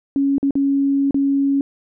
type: tone with dropouts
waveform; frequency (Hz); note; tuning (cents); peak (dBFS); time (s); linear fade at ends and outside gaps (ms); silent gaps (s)
sine; 277.2; C#4; 0; -14; 0.16-1.61; 1; 0.382-0.429 / 0.508-0.554 / 1.109-1.144
effects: none